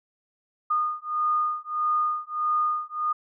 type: beating tone pair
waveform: sine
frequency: 1224 / 1225.6 Hz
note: D#6 / D#6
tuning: -29 / -27 cents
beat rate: 1.6 Hz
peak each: -26 dBFS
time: 0.7-3.13 s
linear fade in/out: 10 ms
effects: none